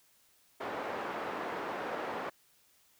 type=band-pass noise; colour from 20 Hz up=pink; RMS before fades=-38 dBFS; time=0.6-2.3 s; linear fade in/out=10 ms; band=420 to 1400 Hz; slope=12 dB/octave; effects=white hiss -67 dBFS RMS until 2.99 s